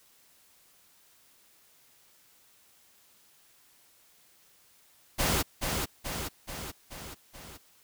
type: noise with echo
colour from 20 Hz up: pink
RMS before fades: -27 dBFS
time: 5.18-5.43 s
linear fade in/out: 20 ms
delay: 430 ms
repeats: 5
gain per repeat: -4 dB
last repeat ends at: 7.58 s
effects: white hiss -62 dBFS RMS until 7.83 s